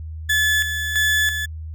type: tone with tremolo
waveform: 35% pulse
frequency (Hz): 1724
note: A6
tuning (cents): -36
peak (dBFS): -14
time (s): 0.29-1.46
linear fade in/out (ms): 10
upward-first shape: square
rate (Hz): 1.5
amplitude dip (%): 55
effects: added 79 Hz sine -29 dBFS peak until 1.74 s